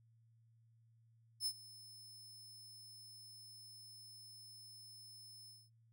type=tone with ADSR envelope; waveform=sawtooth; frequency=5240 Hz; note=E8; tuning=11 cents flat; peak=-32 dBFS; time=1.4-5.7 s; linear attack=63 ms; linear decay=63 ms; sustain=-20 dB; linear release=220 ms; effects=noise-tail reverb RT60 0.2 s tail -26 dB re dry + added 114 Hz sine -67 dBFS peak until 5.92 s